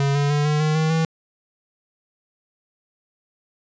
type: tone with pitch steps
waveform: square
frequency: 139.7 / 143.13 / 146.65 / 150.25 / 153.94 / 157.72 / 161.59 Hz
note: C#3 / D3 / D3 / D3 / D#3 / D#3 / E3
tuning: +14 / -44 / -2 / +40 / -18 / +24 / -34 cents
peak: -18 dBFS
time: 0-1.05 s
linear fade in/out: 2 ms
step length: 150 ms
effects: resampled to 16000 Hz